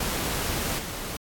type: noise with level steps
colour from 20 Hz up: pink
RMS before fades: -28 / -34 dBFS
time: 0-1.17 s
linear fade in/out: 5 ms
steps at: 0.78 s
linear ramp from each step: 10 ms
effects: AAC 64 kbps

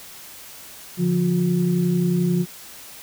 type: tone cluster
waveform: sine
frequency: 144.4 / 175.7 / 360 Hz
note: D3 / F3 / F#4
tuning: -29 / +11 / -47 cents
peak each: -26 / -18 / -26 dBFS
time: 0.97-2.46 s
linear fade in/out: 50 ms
effects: white hiss -41 dBFS RMS until 3.02 s

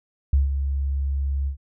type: tone with ADSR envelope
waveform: sine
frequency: 69 Hz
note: C#2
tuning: 7 cents flat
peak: -13 dBFS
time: 0.33-1.57 s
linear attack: 4 ms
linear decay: 150 ms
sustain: -8 dB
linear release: 100 ms
effects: none

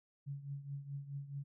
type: tone with tremolo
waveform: sine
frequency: 140.5 Hz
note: C#3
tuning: 24 cents sharp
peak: -38 dBFS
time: 0.26-1.44 s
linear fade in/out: 20 ms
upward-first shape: triangle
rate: 4.7 Hz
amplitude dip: 80%
effects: none

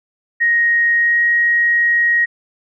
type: tone with pitch glide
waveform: sine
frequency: 1874 to 1885.9 Hz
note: A#6 to A#6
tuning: +9 to +20 cents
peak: -11 dBFS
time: 0.4-2.26 s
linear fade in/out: 20 ms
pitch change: +11 cents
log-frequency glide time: 0.95-1.22 s
effects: none

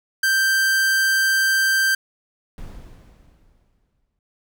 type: tone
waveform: 45% pulse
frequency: 1568 Hz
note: G6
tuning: in tune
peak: -16 dBFS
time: 0.23-1.95 s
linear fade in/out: 5 ms
type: noise with exponential decay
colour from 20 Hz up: brown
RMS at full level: -34 dBFS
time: 2.58-4.19 s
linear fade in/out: 1 ms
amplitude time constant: 350 ms
effects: none

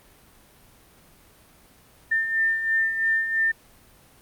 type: beating tone pair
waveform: sine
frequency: 1796 / 1799 Hz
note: A6 / A6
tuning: +35 / +38 cents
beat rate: 3 Hz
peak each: -29 / -21 dBFS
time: 2.11-3.52 s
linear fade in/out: 10 ms
effects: pink hiss -54 dBFS RMS until 4.21 s + Opus 32 kbps

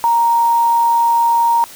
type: tone with quantisation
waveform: sine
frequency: 932.3 Hz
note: A#5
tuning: in tune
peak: -10 dBFS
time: 0.04-1.64 s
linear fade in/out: 0 ms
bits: 5
effects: white hiss -37 dBFS RMS until 1.75 s

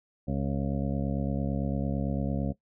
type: harmonic tone with a mistuned harmonic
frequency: 68.9 Hz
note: C#2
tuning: 10 cents flat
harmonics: 1 / 2 / 3 / 4 / 6 / 7 / 8 / 9 / 10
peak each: -34 / -31 / -32 / -35 / -46 / -45 / -38 / -48 / -46 dBFS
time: 0.27-2.53 s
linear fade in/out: 20 ms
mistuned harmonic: 10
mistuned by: +27 cents
effects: noise-tail reverb RT60 0.1 s tail -17 dB re dry

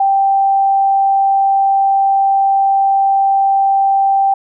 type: tone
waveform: sine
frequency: 784 Hz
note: G5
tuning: in tune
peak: -9 dBFS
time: 0-4.34 s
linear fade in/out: 5 ms
effects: none

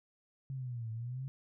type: linear two-way sweep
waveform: sine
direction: down then up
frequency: 136.4 to 110 to 136.4 Hz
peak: -37 dBFS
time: 0.5-1.28 s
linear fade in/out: 0 ms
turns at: 0.91 s
effects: none

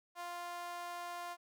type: tone with high-pass filter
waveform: sawtooth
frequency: 349.2 Hz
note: F4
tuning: in tune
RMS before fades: -44 dBFS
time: 0.15-1.37 s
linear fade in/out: 50 ms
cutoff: 840 Hz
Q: 3.7
effects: none

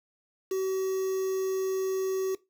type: tone with quantisation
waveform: triangle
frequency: 380 Hz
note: F#4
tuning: 46 cents sharp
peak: -24 dBFS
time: 0.51-2.35 s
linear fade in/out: 5 ms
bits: 7
effects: noise-tail reverb RT60 0.2 s tail -18 dB re dry

